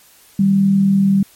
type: tone pair together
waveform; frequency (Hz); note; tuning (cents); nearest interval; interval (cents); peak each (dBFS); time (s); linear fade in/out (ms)
sine; 155.56 / 195.99; D#3 / G3; 0 / 0; major third; 400; -22 / -10; 0.39-1.23; 5
effects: white hiss -48 dBFS RMS until 1.35 s + MP3 64 kbps